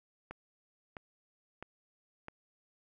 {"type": "click train", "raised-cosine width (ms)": 0.5, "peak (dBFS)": -28, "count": 4, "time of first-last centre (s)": [0.31, 2.284], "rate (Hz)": 1.52, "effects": []}